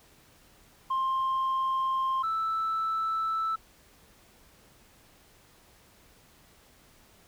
sine tone pair in turn, 1056 / 1318.2 Hz, C6 / E6, +16 / 0 cents, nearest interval major third, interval 384 cents, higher second, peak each -23 / -25 dBFS, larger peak first, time 0.9-2.23 / 2.23-3.56 s, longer neither, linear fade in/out 10 ms, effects tanh soft clip ceiling -24 dBFS + pink hiss -59 dBFS RMS until 7.27 s

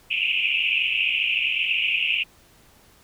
pink band-pass noise, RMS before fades -23 dBFS, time 0.1-2.24 s, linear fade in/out 20 ms, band 2400 to 2900 Hz, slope 96 dB/octave, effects pink hiss -55 dBFS RMS until 3.03 s

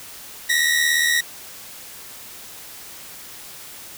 sawtooth tone pair together, 1862.8 / 1940 Hz, A#6 / B6, -2 / -31 cents, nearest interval minor second, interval 71 cents, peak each -16 dBFS, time 0.49-1.21 s, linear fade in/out 10 ms, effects white hiss -39 dBFS RMS until 3.97 s

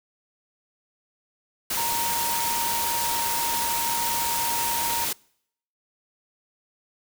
sine tone in noise, 932.3 Hz, A#5, in tune, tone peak -27 dBFS, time 1.77-5.05 s, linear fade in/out 5 ms, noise white, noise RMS -27 dBFS, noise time 1.7-5.13 s, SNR -3 dB, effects noise-tail reverb RT60 0.7 s tail -26 dB re dry

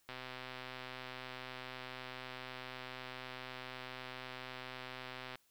click train, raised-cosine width 0.3 ms, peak -29 dBFS, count 675, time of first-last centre 0.09-5.356 s, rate 128 Hz, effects white hiss -73 dBFS RMS until 5.5 s

